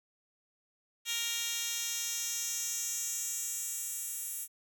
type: tone with high-pass filter sweep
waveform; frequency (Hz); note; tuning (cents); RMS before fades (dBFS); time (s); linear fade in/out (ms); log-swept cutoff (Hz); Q
10% pulse; 466.2; A#4; 0; -36; 1.05-4.48; 50; 3700 to 10000; 1.9
effects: none